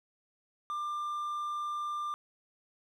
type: tone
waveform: triangle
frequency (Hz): 1192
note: D6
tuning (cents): +25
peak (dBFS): -31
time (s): 0.7-2.14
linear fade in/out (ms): 0
effects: none